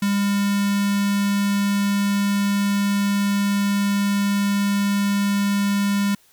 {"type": "tone with notch filter", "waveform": "square", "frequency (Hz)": 201.1, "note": "G3", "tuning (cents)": 44, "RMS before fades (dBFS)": -20, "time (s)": [0.02, 6.15], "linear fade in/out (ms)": 5, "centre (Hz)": 560, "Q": 0.92, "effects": ["white hiss -56 dBFS RMS until 6.32 s"]}